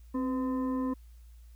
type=tone with frequency modulation; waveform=sine; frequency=261.6 Hz; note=C4; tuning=in tune; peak=-28 dBFS; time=0.14-0.94 s; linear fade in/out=10 ms; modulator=765 Hz; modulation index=0.56; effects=added 58 Hz sine -49 dBFS peak until 1.55 s + white hiss -69 dBFS RMS until 1.55 s